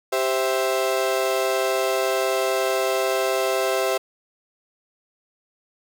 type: chord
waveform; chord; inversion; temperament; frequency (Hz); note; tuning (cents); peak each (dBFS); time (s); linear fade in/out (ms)
35% pulse; C major; second; equal; 392 / 523.3 / 659.3; G4 / C5 / E5; 0 / 0 / 0; -23; 0.12-3.98; 10
effects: none